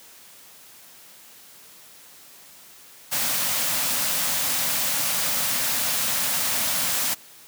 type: band-stop noise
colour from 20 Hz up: white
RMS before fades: -24 dBFS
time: 3.11-7.15 s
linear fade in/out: 20 ms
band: 300 to 480 Hz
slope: 96 dB/octave
effects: white hiss -48 dBFS RMS until 7.47 s + high-pass 100 Hz 12 dB/octave